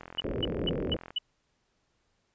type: click train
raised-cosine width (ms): 0.5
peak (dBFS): -28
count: 48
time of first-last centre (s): 0.01-1.106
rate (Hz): 42.9
type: tone bursts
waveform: sine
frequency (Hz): 2960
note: F#7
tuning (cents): 0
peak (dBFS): -26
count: 5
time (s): 0.18-1.185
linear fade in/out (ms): 5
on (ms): 25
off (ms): 220
type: low-pass noise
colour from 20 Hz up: white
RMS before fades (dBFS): -32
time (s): 0.24-0.97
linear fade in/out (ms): 10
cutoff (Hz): 540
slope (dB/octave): 48
effects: pink hiss -74 dBFS RMS until 2.34 s + resampled to 16000 Hz